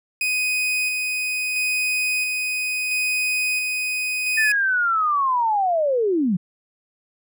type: tone with tremolo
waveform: 40% pulse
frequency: 2500 Hz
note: D#7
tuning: 8 cents sharp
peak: -19 dBFS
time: 0.21-4.52 s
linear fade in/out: 2 ms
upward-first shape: square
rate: 0.74 Hz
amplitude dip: 25%
type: linear sweep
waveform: sine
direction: down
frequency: 1796 to 164.81 Hz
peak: -17 dBFS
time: 4.37-6.37 s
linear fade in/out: 10 ms
effects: none